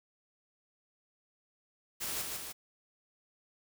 white noise with echo, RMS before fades -37 dBFS, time 2-2.23 s, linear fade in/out 20 ms, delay 150 ms, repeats 2, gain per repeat -3 dB, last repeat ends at 2.53 s, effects none

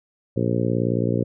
harmonic tone, 58.9 Hz, A#1, 19 cents sharp, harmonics 2 / 3 / 4 / 5 / 6 / 7 / 8 / 9, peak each -24 / -26 / -27 / -28 / -29 / -29 / -30 / -31 dBFS, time 0.36-1.24 s, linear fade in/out 10 ms, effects none

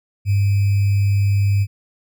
sine tone with sample-and-hold, 100 Hz, G2, 35 cents sharp, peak -13 dBFS, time 0.25-1.67 s, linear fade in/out 50 ms, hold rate 2450 Hz, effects none

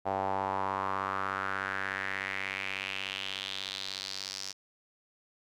sawtooth tone with band-pass filter sweep, 96.6 Hz, G2, 25 cents flat, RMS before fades -35 dBFS, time 0.05-4.53 s, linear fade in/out 20 ms, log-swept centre 750 to 5400 Hz, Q 3.7, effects none

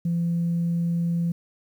sine tone, 170 Hz, F3, 46 cents flat, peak -20 dBFS, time 0.05-1.32 s, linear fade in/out 5 ms, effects tanh soft clip ceiling -18 dBFS + 9-bit

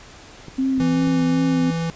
clicks, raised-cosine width 3 ms, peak -22 dBFS, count 4, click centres 0.483 / 0.78 / 0.817 / 1.074 s
sine tone with vibrato, 261.6 Hz, C4, in tune, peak -17 dBFS, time 0.58-1.71 s, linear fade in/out 10 ms, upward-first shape sine, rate 2.6 Hz, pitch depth 32 cents each way
square tone, 165.7 Hz, E3, 9 cents sharp, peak -22 dBFS, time 0.8-1.9 s, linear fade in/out 0 ms
effects pink hiss -43 dBFS RMS until 1.95 s + resampled to 16000 Hz

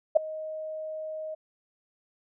sine tone with ADSR envelope, 626 Hz, D#5, 10 cents sharp, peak -12 dBFS, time 0.15-1.35 s, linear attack 17 ms, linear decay 6 ms, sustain -21 dB, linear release 12 ms, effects none

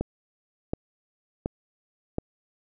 click train, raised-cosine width 2 ms, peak -13 dBFS, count 4, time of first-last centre 0.01-2.184 s, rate 1.38 Hz, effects none

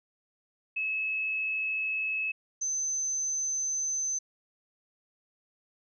sine tone pair in turn, 2587 / 6153 Hz, E7 / G8, -33 / -33 cents, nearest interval octave + minor third, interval 1500 cents, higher second, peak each -28 dBFS, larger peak neither, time 0.76-2.32 / 2.61-4.19 s, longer second, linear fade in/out 10 ms, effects none

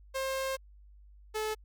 sawtooth tone pair in turn, 532 / 432.2 Hz, C5 / A4, +29 / -31 cents, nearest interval major third, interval 360 cents, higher first, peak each -27 / -27 dBFS, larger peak neither, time 0.14-0.57 / 1.34-1.55 s, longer first, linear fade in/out 20 ms, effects added 50 Hz sine -52 dBFS peak until 1.64 s + MP3 96 kbps

